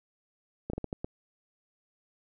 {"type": "slowing click train", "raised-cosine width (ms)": 2, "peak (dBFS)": -20, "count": 6, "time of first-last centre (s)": [0.7, 1.045], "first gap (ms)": 34, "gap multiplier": 1.36, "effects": []}